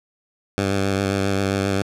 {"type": "tone with vibrato", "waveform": "10% pulse", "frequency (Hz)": 98, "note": "G2", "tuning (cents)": 0, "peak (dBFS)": -11, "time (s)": [0.58, 1.82], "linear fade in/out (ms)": 0, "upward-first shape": "triangle", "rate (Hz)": 7.5, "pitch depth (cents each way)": 30, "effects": ["low-pass 9000 Hz 12 dB/octave"]}